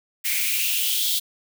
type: noise with high-pass filter sweep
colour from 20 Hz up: blue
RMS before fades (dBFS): -23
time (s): 0.24-1.2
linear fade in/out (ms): 20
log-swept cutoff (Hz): 2100 to 3600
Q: 5.2
effects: none